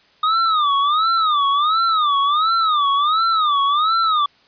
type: tone with vibrato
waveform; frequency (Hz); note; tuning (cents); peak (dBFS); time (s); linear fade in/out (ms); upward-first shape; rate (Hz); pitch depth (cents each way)
square; 1226; D#6; -26; -15; 0.23-4.26; 5; sine; 1.4; 170
effects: white hiss -54 dBFS RMS until 4.47 s + resampled to 11025 Hz